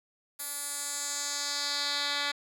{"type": "tone with band-pass filter sweep", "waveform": "10% pulse", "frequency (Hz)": 287, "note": "D4", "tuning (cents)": -40, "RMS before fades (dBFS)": -33, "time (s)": [0.39, 2.32], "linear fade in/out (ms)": 10, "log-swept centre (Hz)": [12000, 3100], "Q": 2, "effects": []}